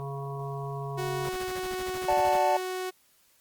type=harmonic tone; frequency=138.7 Hz; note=C#3; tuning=1 cent sharp; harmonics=1 / 3 / 5 / 7 / 8; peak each=-34 / -39 / -41 / -42 / -43 dBFS; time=0-1.29 s; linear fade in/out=0 ms
type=tone; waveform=sawtooth; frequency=370 Hz; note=F#4; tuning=in tune; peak=-27 dBFS; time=0.97-2.91 s; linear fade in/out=20 ms
type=noise bursts; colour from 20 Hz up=pink; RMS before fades=-41 dBFS; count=15; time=1.24-2.37 s; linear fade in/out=10 ms; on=52 ms; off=25 ms
type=chord; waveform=triangle; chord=D major; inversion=none; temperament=equal; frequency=587.3 / 740 / 880 Hz; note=D5 / F#5 / A5; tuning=0 / 0 / 0 cents; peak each=-25 dBFS; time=2.08-2.57 s; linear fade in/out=5 ms
effects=white hiss -64 dBFS RMS until 3.4 s + Opus 32 kbps